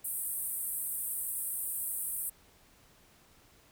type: band-pass noise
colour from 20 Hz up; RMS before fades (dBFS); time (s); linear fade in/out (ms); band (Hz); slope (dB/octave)
pink; -36; 0.04-2.3; 10; 8400 to 16000; 96
effects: pink hiss -62 dBFS RMS until 3.71 s